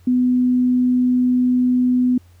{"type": "tone", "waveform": "sine", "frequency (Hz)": 250, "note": "B3", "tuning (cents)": 21, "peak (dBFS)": -13, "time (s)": [0.07, 2.18], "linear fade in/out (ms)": 5, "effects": ["added 88 Hz sine -46 dBFS peak until 2.4 s", "pink hiss -58 dBFS RMS until 2.4 s"]}